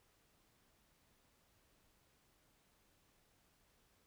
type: silence
effects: pink hiss -74 dBFS RMS until 4.06 s